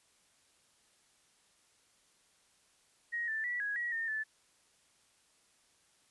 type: tone with pitch steps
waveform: sine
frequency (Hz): 1883 / 1768 / 1949 / 1662 / 1914 / 1822 / 1746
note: A#6 / A6 / B6 / G#6 / A#6 / A#6 / A6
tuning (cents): +17 / +8 / -23 / +1 / +45 / -40 / -14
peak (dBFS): -33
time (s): 3.12-4.24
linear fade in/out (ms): 20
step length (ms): 160
effects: white hiss -69 dBFS RMS until 6.1 s + resampled to 24000 Hz